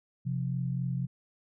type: tone pair together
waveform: sine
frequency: 130.81 / 174.77 Hz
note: C3 / F3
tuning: 0 / +2 cents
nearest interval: perfect fourth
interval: 502 cents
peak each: -30 / -34 dBFS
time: 0.25-1.07 s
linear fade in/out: 20 ms
effects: none